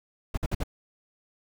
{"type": "noise bursts", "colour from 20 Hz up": "brown", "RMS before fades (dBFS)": -27, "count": 4, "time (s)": [0.34, 0.636], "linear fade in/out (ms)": 5, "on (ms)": 35, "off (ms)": 52, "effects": []}